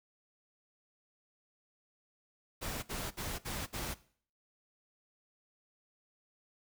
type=noise bursts; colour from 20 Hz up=pink; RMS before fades=-39 dBFS; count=5; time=2.61-3.946 s; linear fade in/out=20 ms; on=220 ms; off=59 ms; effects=noise-tail reverb RT60 0.5 s tail -18 dB re dry